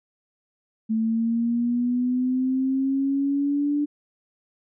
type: linear sweep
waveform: sine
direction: up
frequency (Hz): 220 to 293.7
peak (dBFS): -20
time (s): 0.89-3.86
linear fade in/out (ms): 20
effects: none